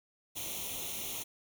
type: noise with comb filter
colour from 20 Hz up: white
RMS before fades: -39 dBFS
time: 0.35-1.24 s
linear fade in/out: 20 ms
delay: 0.31 ms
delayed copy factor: +0.8
effects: none